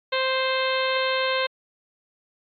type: harmonic tone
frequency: 523.3 Hz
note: C5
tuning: in tune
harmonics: 1 / 2 / 3 / 4 / 5 / 6 / 7 / 8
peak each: -25 / -28 / -30 / -31 / -32 / -33 / -33 / -34 dBFS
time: 0.12-1.47 s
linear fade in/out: 10 ms
effects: AAC 32 kbps